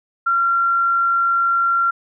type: tone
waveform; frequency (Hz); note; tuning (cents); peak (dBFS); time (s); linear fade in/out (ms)
sine; 1373; F6; -30; -14; 0.26-1.91; 10
effects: none